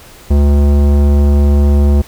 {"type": "tone with tanh clipping", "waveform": "sine", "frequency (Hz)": 71.7, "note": "D2", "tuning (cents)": -41, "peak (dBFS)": -8, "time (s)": [0.3, 2.02], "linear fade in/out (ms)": 10, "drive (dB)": 17, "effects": ["pink hiss -38 dBFS RMS until 2.07 s"]}